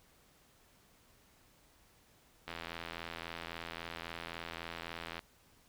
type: click train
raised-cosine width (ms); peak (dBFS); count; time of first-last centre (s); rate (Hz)
0.3; -25; 228; 2.48-5.192; 83.7
effects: pink hiss -66 dBFS RMS until 5.68 s